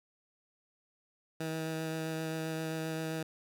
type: tone with vibrato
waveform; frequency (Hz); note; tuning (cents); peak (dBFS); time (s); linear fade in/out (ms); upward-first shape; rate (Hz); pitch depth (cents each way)
15% pulse; 160; D#3; +49; -28; 1.4-3.23; 5; sine; 7.6; 11
effects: none